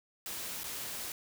white noise with dropouts, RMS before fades -40 dBFS, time 0.26-1.12 s, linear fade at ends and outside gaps 1 ms, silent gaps 0.635-0.641 s, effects none

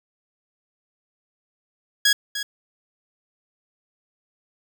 15% pulse tone with echo, 1661.2 Hz, G#6, in tune, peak -8 dBFS, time 2.05-2.13 s, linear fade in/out 5 ms, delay 300 ms, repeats 1, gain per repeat -11 dB, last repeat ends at 2.43 s, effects 8-bit

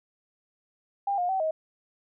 sine tone with pitch steps, 799 / 712 / 764 / 632 Hz, G5 / F5 / G5 / D#5, +33 / +33 / -45 / +27 cents, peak -24 dBFS, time 1.07-1.51 s, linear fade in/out 5 ms, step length 110 ms, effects none

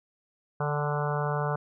harmonic tone with a mistuned harmonic, 146.83 Hz, D3, in tune, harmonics 1 / 3 / 4 / 5 / 6 / 7 / 8 / 9 / 10, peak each -29 / -34 / -35 / -36 / -37 / -37 / -38 / -39 / -39 dBFS, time 0.6-1.56 s, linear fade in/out 5 ms, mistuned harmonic 5, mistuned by +29 cents, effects none

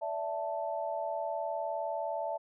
sine chord, D suspended second, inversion none, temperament equal with one note detuned, 579.6 / 659.3 / 880 Hz, D5 / E5 / A5, -23 / 0 / 0 cents, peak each -38 / -35 / -37 dBFS, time 0.01-2.38 s, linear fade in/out 20 ms, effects none

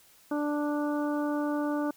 harmonic tone, 294.4 Hz, D4, 4 cents sharp, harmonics 1 / 2 / 3 / 4 / 5, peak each -28 / -34 / -38 / -40 / -42 dBFS, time 0.31-1.91 s, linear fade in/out 5 ms, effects white hiss -59 dBFS RMS until 1.96 s

